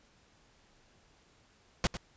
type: noise with echo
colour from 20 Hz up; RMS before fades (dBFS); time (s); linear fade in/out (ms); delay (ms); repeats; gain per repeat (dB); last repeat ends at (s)
pink; -27; 1.84-1.87; 0; 100; 1; -12; 1.97
effects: pink hiss -65 dBFS RMS until 2.16 s + resampled to 16000 Hz